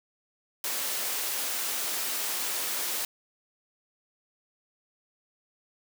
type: high-pass noise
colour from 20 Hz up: white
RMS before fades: -31 dBFS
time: 0.64-3.05 s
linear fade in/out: 2 ms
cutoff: 320 Hz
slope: 12 dB/octave
effects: none